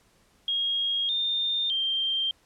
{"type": "tone with pitch steps", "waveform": "sine", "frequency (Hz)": [3267, 3624, 3165], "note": ["G#7", "A#7", "G7"], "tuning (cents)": [-29, -50, 16], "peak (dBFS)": -24, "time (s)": [0.48, 2.31], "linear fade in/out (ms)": 2, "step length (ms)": 610, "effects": ["pink hiss -63 dBFS RMS until 2.45 s", "low-pass 11000 Hz 12 dB/octave"]}